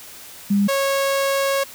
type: tone pair in turn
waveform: sine / sawtooth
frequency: 201.2 / 549.4 Hz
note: G3 / C#5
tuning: +45 / -16 cents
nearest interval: octave + perfect fourth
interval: 1739 cents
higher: second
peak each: -14 dBFS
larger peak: neither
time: 0.5-0.68 / 0.68-1.64 s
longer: second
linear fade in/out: 10 ms
effects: white hiss -40 dBFS RMS until 1.74 s